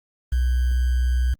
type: tone with sample-and-hold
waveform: sine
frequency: 62.1 Hz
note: B1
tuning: 10 cents sharp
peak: -17 dBFS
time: 0.32-1.34 s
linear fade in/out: 5 ms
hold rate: 1575 Hz
effects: Opus 24 kbps